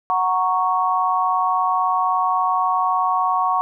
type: chord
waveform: sine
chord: F# major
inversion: none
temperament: equal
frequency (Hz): 740 / 932.3 / 1108.7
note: F#5 / A#5 / C#6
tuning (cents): 0 / 0 / 0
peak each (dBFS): -21 / -23 / -19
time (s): 0.1-3.61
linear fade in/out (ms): 0
effects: none